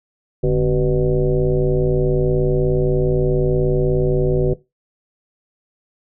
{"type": "tone with frequency modulation", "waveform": "sine", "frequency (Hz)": 261.6, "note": "C4", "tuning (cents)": 0, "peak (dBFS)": -13, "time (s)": [0.43, 4.54], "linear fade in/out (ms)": 10, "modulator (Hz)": 116, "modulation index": 2.1, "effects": ["noise-tail reverb RT60 0.2 s tail -17 dB re dry"]}